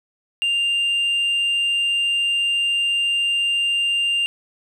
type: tone with tanh clipping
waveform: sine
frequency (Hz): 2794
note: F7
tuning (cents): 0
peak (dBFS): -18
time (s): 0.42-4.26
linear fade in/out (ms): 0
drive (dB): 2
effects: none